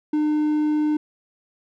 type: tone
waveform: triangle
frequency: 302.5 Hz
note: D#4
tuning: 49 cents flat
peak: -16 dBFS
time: 0.13-0.97 s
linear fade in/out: 5 ms
effects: none